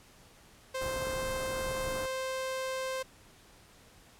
sawtooth tone, 523.3 Hz, C5, in tune, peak -29 dBFS, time 0.74-3.03 s, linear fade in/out 10 ms
pink band-stop noise, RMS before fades -40 dBFS, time 0.81-2.06 s, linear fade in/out 5 ms, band 1500 to 6900 Hz, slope 24 dB/octave
effects pink hiss -58 dBFS RMS until 4.19 s + low-pass 12000 Hz 12 dB/octave

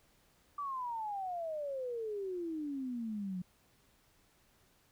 sine exponential sweep, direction down, 1174.7 to 176.9 Hz, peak -36 dBFS, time 0.58-3.42 s, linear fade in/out 5 ms, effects pink hiss -69 dBFS RMS until 4.91 s

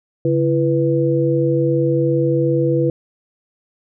sine tone cluster, 140.1 / 334.7 / 492.1 Hz, C#3 / E4 / B4, +19 / +26 / -6 cents, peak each -18 dBFS, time 0.25-2.9 s, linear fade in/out 2 ms, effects none

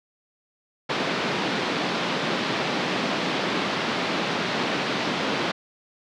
pink band-pass noise, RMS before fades -26 dBFS, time 0.89-5.52 s, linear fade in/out 10 ms, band 170 to 4400 Hz, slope 24 dB/octave, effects none

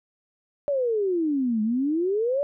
sine exponential two-way sweep, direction down then up, 587.3 to 210 to 587.3 Hz, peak -21 dBFS, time 0.68-2.43 s, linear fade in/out 0 ms, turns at 1.62 s, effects none

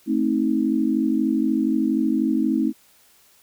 sine chord, A diminished, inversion none, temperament just, 220 / 264 / 316.8 Hz, A3 / C4 / Eb4, 0 / +16 / +31 cents, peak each -23 / -22 / -22 dBFS, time 0.06-2.73 s, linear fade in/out 50 ms, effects white hiss -56 dBFS RMS until 3.42 s

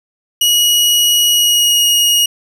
sawtooth tone with pitch glide, 2906 to 2878 Hz, F#7 to F#7, -32 to -49 cents, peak -6 dBFS, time 0.41-2.26 s, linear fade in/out 5 ms, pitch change -17 cents, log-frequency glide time 1.32-1.82 s, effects none

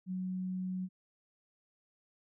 sine tone, 185 Hz, F#3, in tune, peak -34 dBFS, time 0.06-0.89 s, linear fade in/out 50 ms, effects none

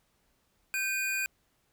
square tone pair together, 1557.8 / 2460 Hz, G6 / D#7, -11 / -20 cents, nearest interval minor sixth, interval 791 cents, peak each -35 / -31 dBFS, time 0.74-1.26 s, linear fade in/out 0 ms, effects pink hiss -72 dBFS RMS until 1.72 s

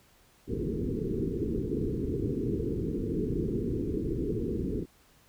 white low-pass noise, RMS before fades -31 dBFS, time 0.47-4.86 s, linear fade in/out 50 ms, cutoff 450 Hz, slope 96 dB/octave, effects pink hiss -62 dBFS RMS until 5.28 s

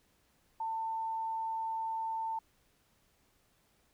sine tone, 895 Hz, A5, 29 cents sharp, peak -33 dBFS, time 0.6-2.39 s, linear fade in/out 5 ms, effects pink hiss -71 dBFS RMS until 3.93 s

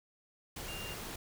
sine tone in noise, 2794 Hz, F7, in tune, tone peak -44 dBFS, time 0.68-0.94 s, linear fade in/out 5 ms, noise pink, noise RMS -43 dBFS, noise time 0.56-1.16 s, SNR -4 dB, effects none

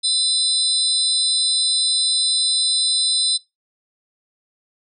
sine tone cluster, 3605 / 4012 / 5100 / 8680 Hz, A7 / B7 / D#8 / C#9, +41 / +26 / +42 / -37 cents, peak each -26 / -19 / -24 / -22 dBFS, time 0.03-3.38 s, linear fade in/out 20 ms, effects noise-tail reverb RT60 0.2 s tail -20 dB re dry

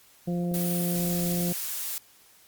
harmonic tone, 174.61 Hz, F3, in tune, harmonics 1 / 2 / 3 / 4, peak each -26 / -35 / -37 / -42 dBFS, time 0.27-1.53 s, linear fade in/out 10 ms
clicks, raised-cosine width 2 ms, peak -28 dBFS, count 2, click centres 0.515 / 0.565 s
blue noise, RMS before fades -32 dBFS, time 0.54-1.98 s, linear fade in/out 0 ms
effects white hiss -57 dBFS RMS until 2.47 s + Opus 48 kbps

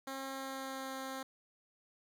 10% pulse tone with pitch glide, 268.8 to 265.4 Hz, C4 to C4, +47 to +25 cents, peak -32 dBFS, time 0.07-1.23 s, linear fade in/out 5 ms, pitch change -22 cents, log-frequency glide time 0.29-0.95 s, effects none

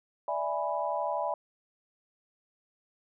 sine chord, E dominant seventh, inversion third, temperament equal, 587.3 / 659.3 / 830.6 / 987.8 Hz, D5 / E5 / G#5 / B5, 0 / 0 / 0 / 0 cents, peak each -34 dBFS, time 0.28-1.34 s, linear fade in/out 2 ms, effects none

